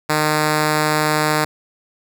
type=tone; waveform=5% pulse; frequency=152.9 Hz; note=D#3; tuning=30 cents flat; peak=-4 dBFS; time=0.09-1.45 s; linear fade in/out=10 ms; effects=none